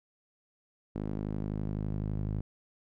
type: tone with band-pass filter sweep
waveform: sawtooth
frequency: 51.91 Hz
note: G#1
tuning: in tune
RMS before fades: -34 dBFS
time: 0.95-2.41 s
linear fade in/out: 5 ms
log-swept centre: 250 to 130 Hz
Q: 1.1
effects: none